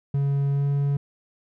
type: tone with pitch glide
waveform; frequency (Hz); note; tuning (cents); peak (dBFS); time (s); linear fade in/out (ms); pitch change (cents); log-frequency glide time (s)
triangle; 140 to 141.46; C#3 to C#3; +18 to +35; -18; 0.14-0.97; 5; +17; 0.51-0.66
effects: none